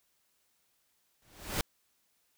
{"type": "noise with exponential growth", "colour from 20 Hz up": "pink", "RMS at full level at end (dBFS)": -29, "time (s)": [1.22, 1.61], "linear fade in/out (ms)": 1, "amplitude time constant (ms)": 83, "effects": ["white hiss -74 dBFS RMS until 2.37 s"]}